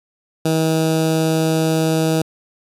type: tone with notch filter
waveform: 15% pulse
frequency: 159.9 Hz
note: D#3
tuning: 48 cents sharp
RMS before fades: -17 dBFS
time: 0.45-2.22 s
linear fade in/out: 5 ms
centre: 1900 Hz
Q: 1.1
effects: resampled to 32000 Hz